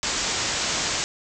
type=low-pass noise; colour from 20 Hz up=white; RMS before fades=-26 dBFS; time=0.03-1.04 s; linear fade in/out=0 ms; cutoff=7700 Hz; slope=96 dB/octave; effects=none